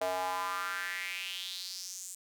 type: tone with high-pass filter sweep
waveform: square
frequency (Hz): 92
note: F#2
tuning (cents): -9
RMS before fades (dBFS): -37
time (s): 0.01-2.15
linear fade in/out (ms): 5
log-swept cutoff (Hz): 620 to 7900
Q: 4.3
effects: none